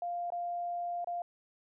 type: tone with dropouts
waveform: sine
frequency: 698.5 Hz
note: F5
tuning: in tune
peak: -33 dBFS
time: 0.02-1.22 s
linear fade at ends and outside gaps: 2 ms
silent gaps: 0.303-0.321 / 1.045-1.072 s
effects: none